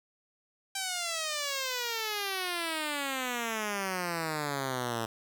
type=exponential sweep; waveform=5% pulse; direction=down; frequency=786 to 111.4 Hz; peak=-20 dBFS; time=0.75-5.06 s; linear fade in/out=5 ms; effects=none